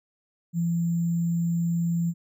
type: tone with sample-and-hold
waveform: sine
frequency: 169.2 Hz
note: E3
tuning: 45 cents sharp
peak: -22 dBFS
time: 0.53-2.14 s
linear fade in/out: 50 ms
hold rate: 7350 Hz
effects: none